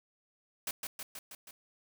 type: noise with echo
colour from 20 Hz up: white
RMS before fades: -36 dBFS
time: 0.67-0.71 s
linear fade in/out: 2 ms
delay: 160 ms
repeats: 5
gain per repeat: -3 dB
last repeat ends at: 1.51 s
effects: none